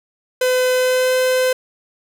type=tone with pitch glide; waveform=45% pulse; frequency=507 to 512 Hz; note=B4 to C5; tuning=+45 to -38 cents; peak=-14 dBFS; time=0.41-1.53 s; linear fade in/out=5 ms; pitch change=+17 cents; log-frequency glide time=0.72-1.15 s; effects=none